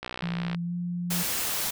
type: click train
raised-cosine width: 0.3 ms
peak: -18 dBFS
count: 33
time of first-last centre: 0.03-0.547 s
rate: 61.9 Hz
type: tone with pitch glide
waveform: sine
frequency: 171.5 to 175.31 Hz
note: F3 to F3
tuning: -31 to +7 cents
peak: -28 dBFS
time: 0.22-1.23 s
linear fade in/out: 10 ms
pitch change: +38 cents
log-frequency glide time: 0.63-0.74 s
type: noise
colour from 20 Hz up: white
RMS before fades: -29 dBFS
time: 1.1-1.71 s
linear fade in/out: 10 ms
effects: none